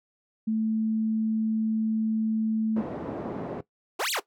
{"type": "tone", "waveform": "sine", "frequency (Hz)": 220, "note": "A3", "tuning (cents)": 0, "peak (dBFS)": -23, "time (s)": [0.47, 2.82], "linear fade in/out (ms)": 10}
{"type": "band-pass noise", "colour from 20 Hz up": "pink", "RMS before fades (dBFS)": -34, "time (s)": [2.76, 3.61], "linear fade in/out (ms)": 5, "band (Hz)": [210, 590], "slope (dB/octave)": 12}
{"type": "exponential two-way sweep", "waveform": "20% pulse", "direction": "up then down", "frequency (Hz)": [303.8, 4600, 303.8], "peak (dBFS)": -21, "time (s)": [3.99, 4.2], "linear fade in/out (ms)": 10, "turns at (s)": 4.11}
{"effects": ["noise-tail reverb RT60 0.1 s tail -17 dB re dry"]}